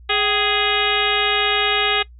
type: harmonic tone with a mistuned harmonic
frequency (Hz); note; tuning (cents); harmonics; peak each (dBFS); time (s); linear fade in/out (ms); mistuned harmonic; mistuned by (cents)
415.3; G#4; 0; 1 / 2 / 3 / 4 / 5 / 6 / 7 / 8 / 9; -25 / -25 / -25 / -25 / -25 / -25 / -25 / -25 / -25; 0.09-2.03; 10; 2; -110
effects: noise-tail reverb RT60 0.1 s tail -20 dB re dry + added 60 Hz sine -40 dBFS peak until 2.19 s